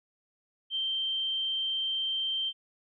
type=tone; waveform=sine; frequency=3136 Hz; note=G7; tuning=in tune; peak=-28 dBFS; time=0.7-2.53 s; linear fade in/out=50 ms; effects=none